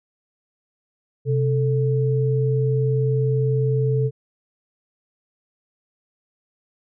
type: tone pair together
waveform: sine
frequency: 130.81 / 440 Hz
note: C3 / A4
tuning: 0 / 0 cents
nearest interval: octave + major sixth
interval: 2100 cents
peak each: -18 / -23 dBFS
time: 1.25-4.11 s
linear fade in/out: 50 ms
effects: none